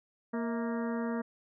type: harmonic tone with a mistuned harmonic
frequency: 233.1 Hz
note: A#3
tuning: in tune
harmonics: 1 / 2 / 3 / 4 / 5 / 6 / 7 / 8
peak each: -32 / -38 / -42 / -44 / -46 / -48 / -49 / -50 dBFS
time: 0.33-1.22 s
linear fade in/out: 10 ms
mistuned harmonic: 3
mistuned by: -120 cents
effects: none